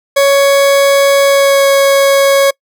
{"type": "tone with pitch glide", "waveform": "40% pulse", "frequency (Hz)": [557, 552.5], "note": ["C#5", "C#5"], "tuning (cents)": [8, -6], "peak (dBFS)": -5, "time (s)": [0.16, 2.51], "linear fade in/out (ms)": 10, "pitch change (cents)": -14, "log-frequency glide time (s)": [1.24, 1.67], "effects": ["noise-tail reverb RT60 0.1 s tail -26 dB re dry"]}